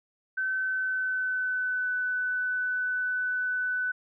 sine tone with pitch glide, 1530 to 1498.5 Hz, G6 to F#6, -42 to +22 cents, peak -26 dBFS, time 0.37-3.92 s, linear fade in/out 10 ms, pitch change -36 cents, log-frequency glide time 0.53-1.99 s, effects none

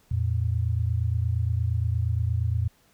sine tone pair together, 85.33 / 113.9 Hz, F2 / A#2, -40 / -40 cents, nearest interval perfect fourth, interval 500 cents, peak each -25 dBFS, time 0.11-2.68 s, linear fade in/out 5 ms, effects pink hiss -62 dBFS RMS until 2.93 s

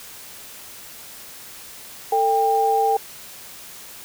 sine tone pair together, 446.4 / 795.4 Hz, A4 / G5, +25 / +25 cents, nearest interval minor seventh, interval 1000 cents, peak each -21 / -17 dBFS, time 2.12-2.97 s, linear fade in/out 5 ms, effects white hiss -40 dBFS RMS until 4.04 s

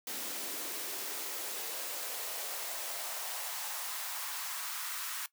white noise with high-pass filter sweep, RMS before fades -39 dBFS, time 0.07-5.26 s, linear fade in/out 2 ms, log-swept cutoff 260 to 1300 Hz, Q 2, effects noise-tail reverb RT60 0.1 s tail -18 dB re dry

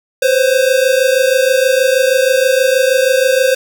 square tone pair together, 509 / 535.3 Hz, C5 / C5, -48 / +39 cents, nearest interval minor second, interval 87 cents, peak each -13 dBFS, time 0.22-3.55 s, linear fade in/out 5 ms, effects none

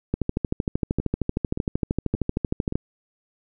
two click trains, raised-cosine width 3 ms, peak -14 / -9 dBFS, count 4 / 35, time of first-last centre 1-2.724 / 0.14-2.755 s, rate 1.74 / 13 Hz, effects none

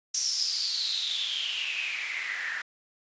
white noise with band-pass filter sweep, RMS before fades -31 dBFS, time 0.14-2.62 s, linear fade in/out 5 ms, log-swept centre 5900 to 1700 Hz, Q 8.8, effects resampled to 16000 Hz

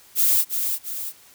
violet noise with echo, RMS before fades -18 dBFS, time 0.15-0.45 s, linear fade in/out 50 ms, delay 340 ms, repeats 2, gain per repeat -6 dB, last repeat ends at 1.13 s, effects white hiss -51 dBFS RMS until 1.34 s

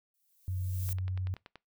violet noise with exponential growth, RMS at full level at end -39 dBFS, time 0.14-0.93 s, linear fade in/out 2 ms, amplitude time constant 170 ms
sine tone, 92.8 Hz, F#2, 6 cents sharp, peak -31 dBFS, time 0.48-1.34 s, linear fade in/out 0 ms
click train, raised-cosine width 0.3 ms, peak -31 dBFS, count 8, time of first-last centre 0.89-1.557 s, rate 10.5 Hz
effects noise-tail reverb RT60 0.2 s tail -23 dB re dry

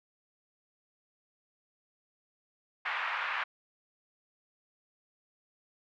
pink band-pass noise, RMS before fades -34 dBFS, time 2.85-3.44 s, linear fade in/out 10 ms, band 1000 to 2500 Hz, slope 24 dB/octave, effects none

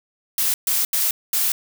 blue noise bursts at uneven times, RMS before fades -20 dBFS, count 4, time 0.38-0.54 / 0.67-0.85 / 0.93-1.11 / 1.33-1.52 s, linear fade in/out 2 ms, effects none

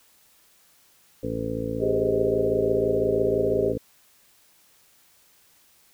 harmonic tone, 55.9 Hz, A1, 28 cents sharp, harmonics 1 / 2 / 3 / 4 / 5 / 6 / 7 / 8 / 9, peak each -39 / -34 / -38 / -35 / -32 / -43 / -44 / -33 / -32 dBFS, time 1.23-3.78 s, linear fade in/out 5 ms
sine chord, Ab major seventh, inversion third, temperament just, 389.3 / 415.3 / 519.1 / 623 Hz, G4 / Ab4 / C5 / Eb5, -12 / 0 / -14 / +2 cents, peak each -25 / -25 / -29 / -29 dBFS, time 1.79-3.74 s, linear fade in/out 50 ms
effects white hiss -59 dBFS RMS until 5.93 s

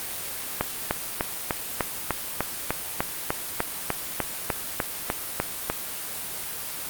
click train, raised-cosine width 0.5 ms, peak -7 dBFS, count 18, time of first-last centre 0.61-5.7 s, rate 3.34 Hz, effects white hiss -33 dBFS RMS until 6.89 s + Opus 32 kbps

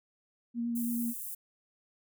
sine tone with vibrato, 235.5 Hz, A#3, 18 cents sharp, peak -30 dBFS, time 0.54-1.14 s, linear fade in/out 50 ms, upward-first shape sine, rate 9 Hz, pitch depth 15 cents each way
white high-pass noise, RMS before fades -40 dBFS, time 0.75-1.35 s, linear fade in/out 10 ms, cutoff 9300 Hz, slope 24 dB/octave
effects none

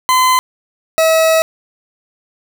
40% pulse tone pair in turn, 1023 / 644.4 Hz, C6 / E5, -39 / -39 cents, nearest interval minor sixth, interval 800 cents, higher first, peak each -8 dBFS, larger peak neither, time 0.09-0.39 / 0.98-1.42 s, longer second, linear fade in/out 0 ms, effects none

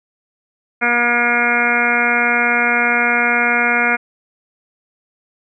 harmonic tone, 239.2 Hz, A#3, 45 cents sharp, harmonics 1 / 2 / 3 / 4 / 5 / 6 / 7 / 8 / 9 / 10, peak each -24 / -25 / -22 / -27 / -27 / -18 / -22 / -28 / -18 / -22 dBFS, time 0.81-3.97 s, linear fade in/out 20 ms, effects none

